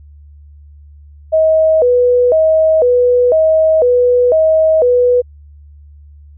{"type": "tone with vibrato", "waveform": "sine", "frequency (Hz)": 559, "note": "C#5", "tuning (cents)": 14, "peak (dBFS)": -7, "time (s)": [1.32, 5.22], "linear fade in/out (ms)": 20, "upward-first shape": "square", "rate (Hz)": 1, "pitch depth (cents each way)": 220, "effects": ["added 73 Hz sine -36 dBFS peak until 6.37 s"]}